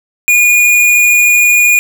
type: tone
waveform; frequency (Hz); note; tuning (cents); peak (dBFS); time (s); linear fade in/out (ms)
square; 2441; D#7; -34; -6; 0.28-1.79; 0
effects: none